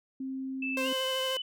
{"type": "tone", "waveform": "sine", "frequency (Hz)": 264.8, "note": "C4", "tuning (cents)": 21, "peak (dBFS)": -33, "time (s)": [0.2, 0.93], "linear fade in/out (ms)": 5}
{"type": "tone with pitch glide", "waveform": "sine", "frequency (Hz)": [2637, 2994], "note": ["E7", "F#7"], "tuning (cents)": [0, 20], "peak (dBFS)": -32, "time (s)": [0.62, 1.42], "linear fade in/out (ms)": 5, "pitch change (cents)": 220, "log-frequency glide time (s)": [0.83, 0.89]}
{"type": "tone with vibrato", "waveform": "sawtooth", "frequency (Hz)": 523.3, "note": "C5", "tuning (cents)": 0, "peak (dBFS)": -27, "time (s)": [0.77, 1.37], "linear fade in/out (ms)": 2, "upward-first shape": "sine", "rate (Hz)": 13, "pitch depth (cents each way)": 14}
{"effects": []}